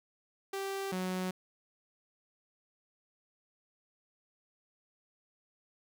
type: tone pair in turn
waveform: sawtooth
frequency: 390.7 / 184.71 Hz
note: G4 / F#3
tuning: -6 / -3 cents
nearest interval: octave + minor second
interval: 1297 cents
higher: first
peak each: -31 / -29 dBFS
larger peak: second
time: 0.53-0.92 / 0.92-1.31 s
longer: neither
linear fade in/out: 5 ms
effects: none